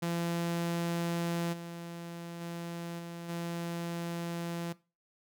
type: tone with level steps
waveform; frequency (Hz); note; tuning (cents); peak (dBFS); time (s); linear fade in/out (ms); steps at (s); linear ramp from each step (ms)
sawtooth; 170.2; F3; -44; -27 / -37 / -34 / -37 / -31; 0.02-4.73; 10; 1.52 / 2.4 / 2.98 / 3.28; 20
effects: noise-tail reverb RT60 0.3 s tail -19 dB re dry